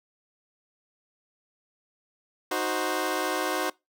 15% pulse chord, C diminished, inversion first, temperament equal, 311.1 / 370 / 523.3 Hz, Eb4 / Gb4 / C5, 0 / 0 / 0 cents, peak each -25 / -23 / -25 dBFS, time 2.51-3.7 s, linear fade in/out 5 ms, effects noise-tail reverb RT60 0.2 s tail -23 dB re dry

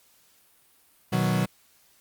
40% pulse chord, B major, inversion none, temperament equal, 123.47 / 155.56 / 185 Hz, B2 / D#3 / F#3, 0 / 0 / 0 cents, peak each -26 / -27 / -24 dBFS, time 1.12-1.46 s, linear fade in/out 10 ms, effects white hiss -61 dBFS RMS until 2 s + Opus 48 kbps

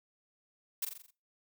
blue noise with echo, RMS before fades -33 dBFS, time 0.82-0.85 s, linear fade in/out 5 ms, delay 43 ms, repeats 6, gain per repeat -5 dB, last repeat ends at 1.108 s, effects noise-tail reverb RT60 0.3 s tail -21 dB re dry

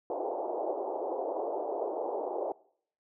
pink band-pass noise, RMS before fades -34 dBFS, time 0.1-2.52 s, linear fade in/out 2 ms, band 350 to 860 Hz, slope 48 dB/octave, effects noise-tail reverb RT60 0.6 s tail -22 dB re dry

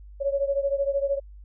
sine beating tone pair, 553 / 566 Hz, C#5 / C#5, -4 / +36 cents, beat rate 13 Hz, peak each -24 / -27 dBFS, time 0.2-1.2 s, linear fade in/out 20 ms, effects added 50 Hz sine -42 dBFS peak until 1.44 s

